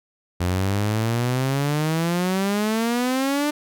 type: exponential sweep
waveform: sawtooth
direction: up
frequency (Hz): 87.31 to 300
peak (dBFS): -16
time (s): 0.4-3.51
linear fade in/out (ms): 10
effects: none